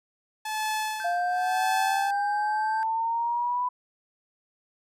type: tone with tremolo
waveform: sawtooth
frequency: 864 Hz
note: A5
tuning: 32 cents flat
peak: -22 dBFS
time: 0.45-2.11 s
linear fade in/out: 5 ms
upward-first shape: sine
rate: 0.94 Hz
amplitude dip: 95%
type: tone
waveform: triangle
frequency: 1566 Hz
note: G6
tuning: 2 cents flat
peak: -31 dBFS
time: 1-2.83 s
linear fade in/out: 0 ms
type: exponential sweep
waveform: sine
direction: up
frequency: 694 to 997 Hz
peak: -24 dBFS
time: 1.04-3.69 s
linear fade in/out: 10 ms
effects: resampled to 32000 Hz